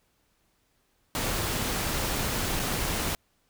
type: noise with dropouts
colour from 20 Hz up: pink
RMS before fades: -29 dBFS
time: 1.15-3.15 s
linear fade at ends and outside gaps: 0 ms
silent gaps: 2.594-2.598 s
effects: pink hiss -70 dBFS RMS until 3.49 s